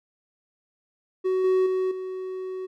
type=tone with level steps; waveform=triangle; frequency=373.8 Hz; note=F#4; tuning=18 cents sharp; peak=-19 / -16 / -20 / -28 dBFS; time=1.24-2.67 s; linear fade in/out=20 ms; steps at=1.44 / 1.66 / 1.91 s; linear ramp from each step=5 ms; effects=none